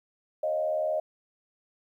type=tone with frequency modulation; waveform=sine; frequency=620 Hz; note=D#5; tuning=6 cents flat; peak=-25 dBFS; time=0.43-1 s; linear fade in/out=5 ms; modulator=76.3 Hz; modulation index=0.69; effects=11-bit